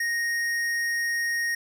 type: tone with tanh clipping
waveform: triangle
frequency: 1864.7 Hz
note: A#6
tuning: in tune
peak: -26 dBFS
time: 0-1.55 s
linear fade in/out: 5 ms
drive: 18 dB
effects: none